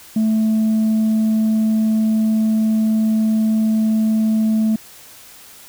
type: tone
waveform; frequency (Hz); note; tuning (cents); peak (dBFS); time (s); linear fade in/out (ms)
sine; 219; A3; -8; -11; 0.16-4.76; 5
effects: tanh soft clip ceiling -12 dBFS + white hiss -42 dBFS RMS until 5.68 s